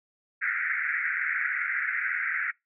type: band-pass noise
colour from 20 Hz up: white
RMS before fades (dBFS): -29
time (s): 0.41-2.52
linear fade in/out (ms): 20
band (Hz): 1400 to 2200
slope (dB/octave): 96
effects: noise-tail reverb RT60 0.2 s tail -25 dB re dry